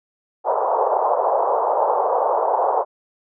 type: band-pass noise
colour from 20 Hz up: white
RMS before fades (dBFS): -19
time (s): 0.44-2.85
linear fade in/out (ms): 50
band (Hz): 450 to 1000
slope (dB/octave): 48
effects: none